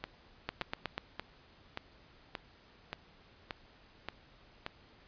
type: two click trains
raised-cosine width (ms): 0.3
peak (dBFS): -18 / -21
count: 5 / 9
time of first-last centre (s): 0.49-0.98 / 0.04-4.664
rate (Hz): 8.17 / 1.73
effects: pink hiss -61 dBFS RMS until 5.07 s + resampled to 11025 Hz